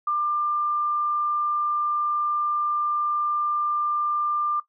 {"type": "tone", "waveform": "sine", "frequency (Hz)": 1193, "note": "D6", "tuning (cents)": 27, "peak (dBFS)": -21, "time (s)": [0.07, 4.6], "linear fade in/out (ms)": 5, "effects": ["noise-tail reverb RT60 0.1 s tail -17 dB re dry"]}